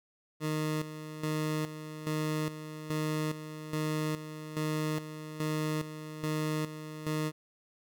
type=tone with tremolo; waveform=20% pulse; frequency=154.5 Hz; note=D#3; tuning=12 cents flat; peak=-25 dBFS; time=0.4-7.32 s; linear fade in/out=50 ms; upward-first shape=square; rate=1.2 Hz; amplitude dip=70%; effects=none